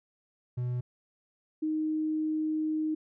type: tone pair in turn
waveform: triangle / sine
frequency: 123.47 / 311.1 Hz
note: B2 / D#4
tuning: 0 / 0 cents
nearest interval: octave + major third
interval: 1600 cents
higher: second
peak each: -27 / -27 dBFS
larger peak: neither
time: 0.57-0.81 / 1.62-2.95 s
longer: second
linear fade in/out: 10 ms
effects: none